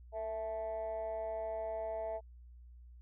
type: tone with amplitude modulation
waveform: sine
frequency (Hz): 659.3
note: E5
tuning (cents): 0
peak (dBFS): -31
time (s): 0.12-2.21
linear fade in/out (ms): 50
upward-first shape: sine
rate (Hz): 213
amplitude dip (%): 85
effects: tanh soft clip ceiling -31 dBFS + added 60 Hz sine -52 dBFS peak until 3.01 s